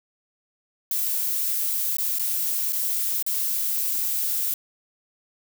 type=noise with dropouts; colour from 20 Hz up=violet; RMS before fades=-25 dBFS; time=0.91-4.54 s; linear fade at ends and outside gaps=2 ms; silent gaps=1.969-1.984 / 2.186-2.194 / 2.724-2.73 / 3.226-3.264 s; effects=none